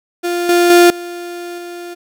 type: tone with level steps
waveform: 35% pulse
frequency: 349.2 Hz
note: F4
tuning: in tune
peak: -14 / -7 / -3 / -23 / -25 dBFS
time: 0.23-1.95 s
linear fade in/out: 20 ms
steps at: 0.49 / 0.7 / 0.9 / 1.58 s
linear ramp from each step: 2 ms
effects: none